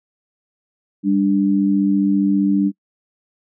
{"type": "tone pair together", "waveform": "sine", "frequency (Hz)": [198.5, 293.5], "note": ["G3", "D4"], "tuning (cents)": [22, -1], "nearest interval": "perfect fifth", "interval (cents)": 677, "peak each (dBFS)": -16, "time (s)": [1.03, 2.72], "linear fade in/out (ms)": 50, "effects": ["noise-tail reverb RT60 0.1 s tail -26 dB re dry"]}